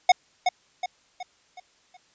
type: tone with echo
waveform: square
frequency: 730 Hz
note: F#5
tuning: 24 cents flat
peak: -12 dBFS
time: 0.09-0.12 s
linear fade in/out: 5 ms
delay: 370 ms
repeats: 5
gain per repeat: -7 dB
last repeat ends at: 1.97 s
effects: white hiss -62 dBFS RMS until 2.14 s + resampled to 16000 Hz